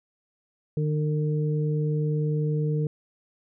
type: harmonic tone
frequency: 151.6 Hz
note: D#3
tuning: 45 cents flat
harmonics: 1 / 2 / 3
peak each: -23 / -36 / -31 dBFS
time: 0.77-2.87 s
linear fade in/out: 2 ms
effects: none